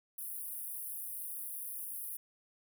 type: high-pass noise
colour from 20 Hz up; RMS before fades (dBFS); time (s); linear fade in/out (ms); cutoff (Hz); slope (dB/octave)
pink; -42; 0.18-2.17; 5; 9600; 96
effects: none